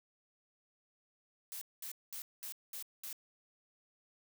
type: noise bursts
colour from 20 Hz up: blue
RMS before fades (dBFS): -44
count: 6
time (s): 1.52-3.128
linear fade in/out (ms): 0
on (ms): 93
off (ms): 210
effects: none